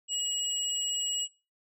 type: tone pair together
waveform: sine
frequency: 2900 / 7742 Hz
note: F#7 / B8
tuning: -35 / -35 cents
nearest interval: octave + perfect fourth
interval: 1700 cents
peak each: -32 / -30 dBFS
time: 0.08-1.28 s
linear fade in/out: 50 ms
effects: noise-tail reverb RT60 0.3 s tail -21 dB re dry + tanh soft clip ceiling -22 dBFS